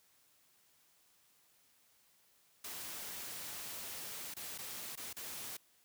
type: noise with dropouts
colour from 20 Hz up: white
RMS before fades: -45 dBFS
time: 2.64-5.57 s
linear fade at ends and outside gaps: 5 ms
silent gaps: 4.34-4.365 / 4.579-4.585 / 4.956-4.974 / 5.13-5.165 s
effects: white hiss -70 dBFS RMS until 5.84 s + high-pass 60 Hz 12 dB/octave